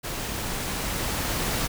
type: noise with level ramp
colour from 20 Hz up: pink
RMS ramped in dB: -32 to -26 dBFS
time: 0.03-1.68 s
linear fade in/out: 20 ms
effects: none